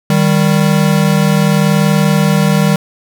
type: tone pair together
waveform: square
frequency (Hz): 155.21 / 196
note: D#3 / G3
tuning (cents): -4 / 0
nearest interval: major third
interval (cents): 404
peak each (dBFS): -12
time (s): 0.1-2.76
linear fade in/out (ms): 2
effects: none